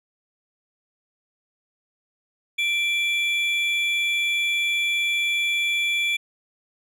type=tone pair together; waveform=triangle; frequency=2353 / 3415 Hz; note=D7 / G#7; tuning=+3 / +48 cents; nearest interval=tritone; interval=645 cents; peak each=-20 / -25 dBFS; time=2.58-6.17 s; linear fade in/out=10 ms; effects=none